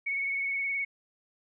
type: tone with vibrato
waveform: sine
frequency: 2217 Hz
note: C#7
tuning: in tune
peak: -28 dBFS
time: 0.06-0.85 s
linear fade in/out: 10 ms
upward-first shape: triangle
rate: 19 Hz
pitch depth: 29 cents each way
effects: none